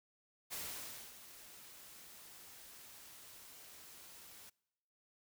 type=noise with ADSR envelope; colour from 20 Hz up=white; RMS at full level=-43 dBFS; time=0.5-4.5 s; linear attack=31 ms; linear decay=600 ms; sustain=-13 dB; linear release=10 ms; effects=noise-tail reverb RT60 1.0 s tail -26 dB re dry